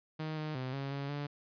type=tone with pitch steps; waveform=sawtooth; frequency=156.3 / 154 / 129.2 / 137.7 / 139.9 / 144.6 Hz; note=D#3 / D#3 / C3 / C#3 / C#3 / D3; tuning=+8 / -17 / -21 / -11 / +16 / -27 cents; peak=-32 dBFS; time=0.19-1.27 s; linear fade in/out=10 ms; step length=180 ms; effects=resampled to 11025 Hz